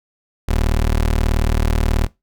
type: tone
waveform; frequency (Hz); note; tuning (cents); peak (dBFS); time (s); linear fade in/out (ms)
25% pulse; 38.49; D#1; -18; -11; 0.48-2.07; 10
effects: noise-tail reverb RT60 0.2 s tail -20 dB re dry